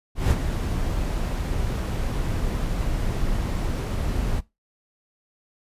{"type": "noise with ADSR envelope", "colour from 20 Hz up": "brown", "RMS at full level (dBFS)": -17, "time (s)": [0.15, 4.41], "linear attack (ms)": 160, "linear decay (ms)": 40, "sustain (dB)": -8, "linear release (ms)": 25, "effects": ["noise-tail reverb RT60 0.2 s tail -19 dB re dry", "resampled to 32000 Hz"]}